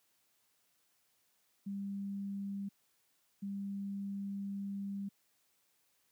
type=tone bursts at uneven times; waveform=sine; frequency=198.6 Hz; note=G3; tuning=23 cents sharp; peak=-37 dBFS; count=2; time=1.66-2.69 / 3.42-5.09 s; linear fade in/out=10 ms; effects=white hiss -75 dBFS RMS until 6.11 s + high-pass 80 Hz 12 dB/octave